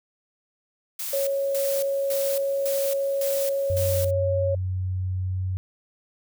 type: noise with tremolo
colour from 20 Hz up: blue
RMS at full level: -31 dBFS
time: 0.99-4.11 s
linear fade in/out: 5 ms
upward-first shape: square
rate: 1.8 Hz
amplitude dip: 80%
type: tone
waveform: sine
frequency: 552 Hz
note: C#5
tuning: 7 cents flat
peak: -22 dBFS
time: 1.13-4.55 s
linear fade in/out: 5 ms
type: tone with pitch glide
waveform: sine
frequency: 92.6 to 93.14 Hz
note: F#2 to F#2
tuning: +2 to +12 cents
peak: -24 dBFS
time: 3.7-5.57 s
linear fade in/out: 0 ms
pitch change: +10 cents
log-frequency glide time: 5.23-5.45 s
effects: none